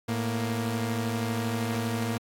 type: tone pair together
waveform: sawtooth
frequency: 110.85 / 234.3 Hz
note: A2 / A#3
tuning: +13 / +9 cents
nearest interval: octave + minor second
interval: 1296 cents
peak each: -26 dBFS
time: 0.08-2.18 s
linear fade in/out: 10 ms
effects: AAC 64 kbps